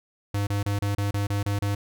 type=tone bursts; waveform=square; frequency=101.2 Hz; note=G#2; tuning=44 cents flat; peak=-24 dBFS; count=9; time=0.34-1.75 s; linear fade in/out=5 ms; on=130 ms; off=30 ms; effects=none